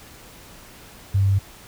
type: tone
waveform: sine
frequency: 98 Hz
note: G2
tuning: in tune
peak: -15 dBFS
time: 1.14-1.39 s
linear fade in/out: 10 ms
effects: pink hiss -45 dBFS RMS until 1.67 s